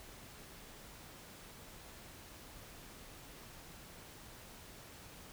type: silence
effects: pink hiss -54 dBFS RMS until 5.32 s